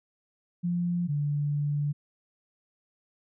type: tone pair in turn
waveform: sine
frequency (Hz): 174.61 / 145.81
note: F3 / D3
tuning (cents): 0 / -12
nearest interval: minor third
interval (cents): 312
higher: first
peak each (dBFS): -25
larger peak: neither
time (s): 0.63-1.08 / 1.08-1.93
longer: second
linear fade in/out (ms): 20
effects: none